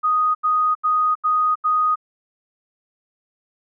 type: tone bursts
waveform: sine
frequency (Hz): 1244.5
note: D#6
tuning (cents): 0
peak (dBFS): -15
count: 5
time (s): 0.03-1.958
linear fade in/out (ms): 20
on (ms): 320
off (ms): 82
effects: none